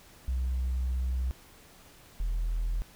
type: tone pair in turn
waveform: sine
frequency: 63.5 / 41.27 Hz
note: B1 / E1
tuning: +49 / +3 cents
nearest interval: perfect fifth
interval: 746 cents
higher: first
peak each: -25 dBFS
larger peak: neither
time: 0.28-1.31 / 2.2-2.82 s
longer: first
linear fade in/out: 0 ms
effects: tanh soft clip ceiling -25 dBFS + pink hiss -55 dBFS RMS until 2.95 s